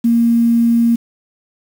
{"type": "tone with quantisation", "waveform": "sine", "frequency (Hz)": 233.1, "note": "A#3", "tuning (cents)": 0, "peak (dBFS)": -9, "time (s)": [0.04, 0.96], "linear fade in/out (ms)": 10, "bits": 6, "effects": []}